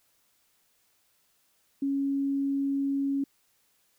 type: tone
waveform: sine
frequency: 276.7 Hz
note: C#4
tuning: 3 cents flat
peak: -25 dBFS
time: 1.82-3.24 s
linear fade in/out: 5 ms
effects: white hiss -69 dBFS RMS until 3.98 s